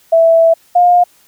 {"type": "tone pair in turn", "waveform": "sine", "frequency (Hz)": [659.3, 709.3], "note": ["E5", "F5"], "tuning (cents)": [0, 27], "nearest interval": "minor second", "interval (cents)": 127, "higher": "second", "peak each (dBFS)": -5, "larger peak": "neither", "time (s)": [[0.12, 0.54], [0.75, 1.04]], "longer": "first", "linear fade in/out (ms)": 10, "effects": ["white hiss -50 dBFS RMS until 1.27 s"]}